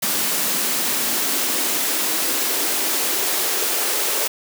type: noise with high-pass filter sweep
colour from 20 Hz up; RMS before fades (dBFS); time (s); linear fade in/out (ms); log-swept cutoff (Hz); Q
white; -21; 0.02-4.28; 10; 210 to 420; 2.2
effects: none